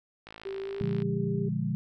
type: click train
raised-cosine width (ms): 0.3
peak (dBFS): -28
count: 42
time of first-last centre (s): 0.27-1.021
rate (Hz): 54.6
type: tone with pitch glide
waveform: sine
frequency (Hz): 388.5 to 399.7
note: G4 to G4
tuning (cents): -16 to +34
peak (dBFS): -33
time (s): 0.45-1.49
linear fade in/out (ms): 10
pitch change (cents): +50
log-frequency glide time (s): 0.62-0.85
type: chord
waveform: sine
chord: Bb dominant seventh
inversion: none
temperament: equal with one note detuned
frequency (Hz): 118.65 / 146.83 / 174.61 / 207.7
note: Bb2 / D3 / F3 / Ab3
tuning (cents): +31 / 0 / 0 / 0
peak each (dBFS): -34 / -32 / -32 / -33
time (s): 0.81-1.75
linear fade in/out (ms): 0
effects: none